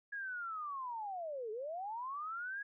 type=linear two-way sweep; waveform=sine; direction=down then up; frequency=1674 to 415.3 to 1674 Hz; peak=-39 dBFS; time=0.12-2.63 s; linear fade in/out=10 ms; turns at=1.51 s; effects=none